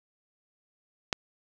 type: click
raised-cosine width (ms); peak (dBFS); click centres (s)
0.2; -8; 1.128
effects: none